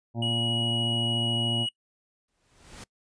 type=harmonic tone; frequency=116.54 Hz; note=A#2; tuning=in tune; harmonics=1 / 2 / 3 / 5 / 6 / 7 / 8; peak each=-29 / -32 / -38 / -41 / -41 / -45 / -49 dBFS; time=0.14-1.67 s; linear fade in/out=50 ms
type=tone; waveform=triangle; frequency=2910 Hz; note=F#7; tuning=29 cents flat; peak=-26 dBFS; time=0.22-1.69 s; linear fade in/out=5 ms
type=noise with exponential growth; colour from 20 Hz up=pink; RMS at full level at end=-40 dBFS; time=2.28-2.84 s; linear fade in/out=5 ms; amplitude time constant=120 ms
effects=noise-tail reverb RT60 0.1 s tail -24 dB re dry + resampled to 22050 Hz